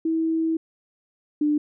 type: tone pair in turn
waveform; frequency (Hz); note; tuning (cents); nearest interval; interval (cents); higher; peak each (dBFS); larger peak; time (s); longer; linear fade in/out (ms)
sine; 323.9 / 297.8; E4 / D4; -30 / +24; minor second; 146; first; -20 / -18; second; 0.05-0.57 / 1.41-1.58; first; 5
effects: none